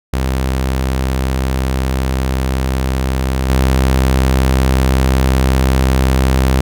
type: tone with level steps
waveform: sawtooth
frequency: 65.41 Hz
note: C2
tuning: in tune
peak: -10 / -6 dBFS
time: 0.13-6.61 s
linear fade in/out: 5 ms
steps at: 3.49 s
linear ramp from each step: 2 ms
effects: none